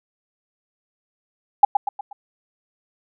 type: tone with echo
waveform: sine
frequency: 814 Hz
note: G#5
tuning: 35 cents flat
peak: -5 dBFS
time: 1.63-1.65 s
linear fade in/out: 5 ms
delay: 120 ms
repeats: 4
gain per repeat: -7 dB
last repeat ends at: 2.13 s
effects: none